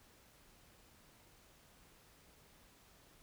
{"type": "silence", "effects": ["pink hiss -65 dBFS RMS until 3.22 s"]}